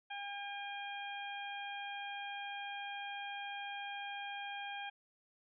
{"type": "harmonic tone", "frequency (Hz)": 806, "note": "G5", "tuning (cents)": 48, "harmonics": [1, 2, 3, 4], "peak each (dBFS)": [-44, -47, -48, -49], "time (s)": [0.1, 4.9], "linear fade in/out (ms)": 10, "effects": []}